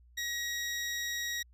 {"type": "tone", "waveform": "20% pulse", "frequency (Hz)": 1900, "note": "A#6", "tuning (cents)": 33, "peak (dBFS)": -28, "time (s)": [0.17, 1.43], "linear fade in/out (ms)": 10, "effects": ["added 60 Hz sine -57 dBFS peak until 1.53 s", "resampled to 32000 Hz"]}